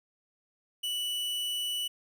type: tone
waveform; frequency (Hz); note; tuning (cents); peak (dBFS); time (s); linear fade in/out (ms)
45% pulse; 2960; F#7; 0; -30; 0.83-1.88; 10
effects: none